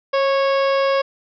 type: harmonic tone with a mistuned harmonic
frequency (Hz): 551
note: C#5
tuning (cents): -11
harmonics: 1 / 2 / 3 / 4 / 5 / 6 / 7 / 8 / 9 / 10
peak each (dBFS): -16 / -22 / -29 / -31 / -33 / -34 / -40 / -44 / -35 / -46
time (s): 0.13-1.02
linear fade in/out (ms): 10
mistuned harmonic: 1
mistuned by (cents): -19
effects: none